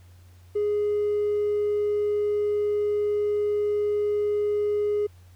sine tone with hard clipping, 415.3 Hz, G#4, in tune, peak -22 dBFS, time 0.55-5.07 s, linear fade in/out 10 ms, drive 1 dB, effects added 89 Hz sine -48 dBFS peak until 5.35 s + pink hiss -61 dBFS RMS until 5.35 s

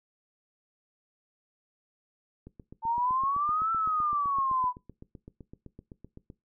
click train, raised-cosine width 3 ms, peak -32 dBFS, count 31, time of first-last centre 2.47-6.301 s, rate 7.83 Hz
sine exponential two-way sweep, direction up then down, 894 to 1340 to 984 Hz, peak -25 dBFS, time 2.82-4.73 s, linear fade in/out 50 ms, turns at 3.72 s
effects noise-tail reverb RT60 0.2 s tail -19 dB re dry

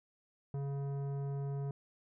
sine tone with tanh clipping, 139.6 Hz, C#3, 13 cents sharp, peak -37 dBFS, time 0.54-1.71 s, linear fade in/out 2 ms, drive 13 dB, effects none

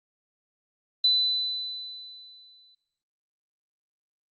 sine tone with exponential decay, 4000 Hz, B7, 21 cents sharp, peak -17 dBFS, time 1.04-2.75 s, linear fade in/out 5 ms, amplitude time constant 370 ms, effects noise-tail reverb RT60 0.9 s tail -21 dB re dry + Opus 32 kbps

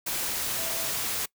sine tone in noise, 659.3 Hz, E5, in tune, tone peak -40 dBFS, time 0.58-0.89 s, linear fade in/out 10 ms, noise white, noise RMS -30 dBFS, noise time 0.06-1.26 s, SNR -13 dB, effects noise-tail reverb RT60 0.1 s tail -22 dB re dry

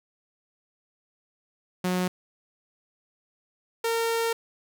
sawtooth tone pair in turn, 182 / 458.6 Hz, F#3 / A#4, -28 / -28 cents, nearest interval octave + major third, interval 1600 cents, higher second, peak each -20 dBFS, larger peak neither, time 1.84-2.08 / 3.84-4.33 s, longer second, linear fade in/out 5 ms, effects none

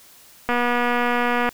click train, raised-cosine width 0.5 ms, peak -7 dBFS, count 243, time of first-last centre 0.49-1.49 s, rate 242 Hz, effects white hiss -49 dBFS RMS until 1.53 s

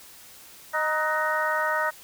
sine tone cluster, 619 / 940 / 1259 / 1498 / 1864 Hz, D#5 / A#5 / D#6 / F#6 / A#6, -9 / +14 / +20 / +21 / -1 cents, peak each -29 dBFS, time 0.73-1.91 s, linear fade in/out 20 ms, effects white hiss -48 dBFS RMS until 2.03 s

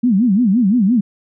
sine tone with vibrato, 217.6 Hz, A3, 19 cents flat, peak -10 dBFS, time 0.03-1.01 s, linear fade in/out 10 ms, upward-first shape sine, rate 5.8 Hz, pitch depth 270 cents each way, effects none

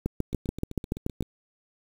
two click trains, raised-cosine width 3 ms, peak -24 / -13 dBFS, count 8 / 9, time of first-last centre 0.33-1.225 / 0.06-1.208 s, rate 7.82 / 6.97 Hz, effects 7-bit

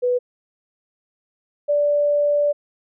sine tone pair in turn, 493.9 / 583.7 Hz, B4 / D5, 0 / -11 cents, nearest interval minor third, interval 289 cents, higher second, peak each -16 / -15 dBFS, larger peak second, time 0.02-0.19 / 1.68-2.53 s, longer second, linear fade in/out 20 ms, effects none

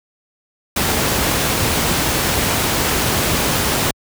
pink noise, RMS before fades -17 dBFS, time 0.76-3.91 s, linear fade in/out 5 ms, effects high-pass 60 Hz 12 dB/octave

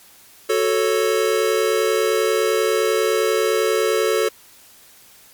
square chord, F# minor, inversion none, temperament equal with one note detuned, 370 / 440 / 552.8 Hz, F#4 / A4 / C#5, 0 / 0 / -5 cents, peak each -23 / -19 / -24 dBFS, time 0.49-4.29 s, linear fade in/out 10 ms, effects white hiss -48 dBFS RMS until 5.33 s + MP3 96 kbps

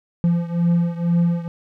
triangle beating tone pair, 170.7 / 172.8 Hz, F3 / F3, -39 / -18 cents, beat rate 2.1 Hz, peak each -16 / -19 dBFS, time 0.24-1.48 s, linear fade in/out 0 ms, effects none

